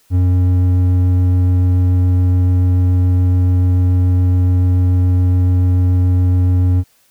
sine tone with hard clipping, 90.7 Hz, F#2, 34 cents flat, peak -11 dBFS, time 0.1-6.84 s, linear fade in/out 50 ms, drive 6 dB, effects white hiss -55 dBFS RMS until 7.1 s

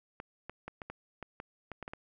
clicks, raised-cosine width 0.5 ms, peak -26 dBFS, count 11, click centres 0.201 / 0.496 / 0.68 / 0.818 / 0.9 / 1.227 / 1.401 / 1.717 / 1.827 / 1.879 / 1.935 s, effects none

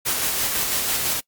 white noise with tremolo, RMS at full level -22 dBFS, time 0.05-1.21 s, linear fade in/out 20 ms, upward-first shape square, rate 6 Hz, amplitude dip 25%, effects noise-tail reverb RT60 0.1 s tail -23 dB re dry + Opus 48 kbps

